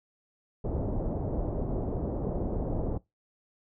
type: low-pass noise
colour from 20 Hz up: pink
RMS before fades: -31 dBFS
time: 0.64-2.98 s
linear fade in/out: 10 ms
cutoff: 660 Hz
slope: 24 dB/octave
effects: noise-tail reverb RT60 0.2 s tail -23 dB re dry